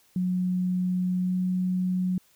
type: tone with pitch glide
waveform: sine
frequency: 182.1 to 183.26 Hz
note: F#3 to F#3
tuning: -27 to -16 cents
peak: -23 dBFS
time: 0.16-2.18 s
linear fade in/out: 2 ms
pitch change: +11 cents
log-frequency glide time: 1.2-1.35 s
effects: white hiss -62 dBFS RMS until 2.35 s